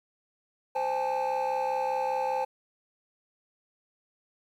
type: tone cluster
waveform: triangle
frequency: 520 / 810 / 875 Hz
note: C5 / G#5 / A5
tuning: -11 / -43 / -10 cents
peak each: -28 dBFS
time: 0.75-2.45 s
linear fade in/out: 10 ms
effects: tanh soft clip ceiling -20 dBFS + 10-bit